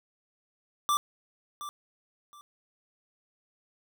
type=tone with echo; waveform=square; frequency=1174.7 Hz; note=D6; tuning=in tune; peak=-24 dBFS; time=0.89-0.97 s; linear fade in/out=0 ms; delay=720 ms; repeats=2; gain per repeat=-13 dB; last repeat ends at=2.41 s; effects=none